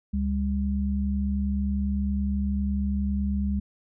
sine tone pair together, 71 / 200.8 Hz, C#2 / G3, +42 / +42 cents, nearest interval octave + tritone, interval 1800 cents, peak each -26 dBFS, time 0.13-3.6 s, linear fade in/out 10 ms, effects none

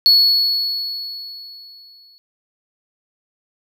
triangle tone with exponential decay, 4386 Hz, C#8, 19 cents flat, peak -6 dBFS, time 0.06-2.18 s, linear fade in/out 0 ms, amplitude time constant 460 ms, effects none

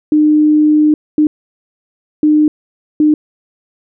sine tone bursts at uneven times, 303.3 Hz, D#4, 44 cents flat, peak -6 dBFS, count 4, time 0.12-0.94 / 1.18-1.27 / 2.23-2.48 / 3-3.14 s, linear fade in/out 2 ms, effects none

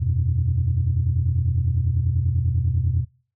sine chord, E suspended second, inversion none, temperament equal, 82.41 / 92.5 / 123.47 Hz, E2 / F#2 / B2, 0 / 0 / 0 cents, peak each -22 dBFS, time 0-3.05 s, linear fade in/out 20 ms, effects noise-tail reverb RT60 0.4 s tail -22 dB re dry + tanh soft clip ceiling -11 dBFS

